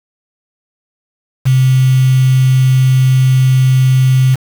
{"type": "tone with quantisation", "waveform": "sine", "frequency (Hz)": 130.3, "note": "C3", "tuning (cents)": -7, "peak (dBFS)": -6, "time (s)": [1.45, 4.36], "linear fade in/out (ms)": 20, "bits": 4, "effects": []}